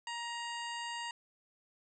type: harmonic tone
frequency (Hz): 941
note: A#5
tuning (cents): +16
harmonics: 1 / 2 / 3 / 4 / 5 / 7 / 8 / 9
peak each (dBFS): -41 / -44 / -44 / -55 / -50 / -55 / -53 / -59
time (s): 0.07-1.11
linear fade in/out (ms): 2
effects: none